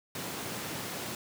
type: high-pass noise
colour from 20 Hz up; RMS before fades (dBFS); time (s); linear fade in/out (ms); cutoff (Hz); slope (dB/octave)
pink; -38; 0.15-1.15; 2; 110; 24
effects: none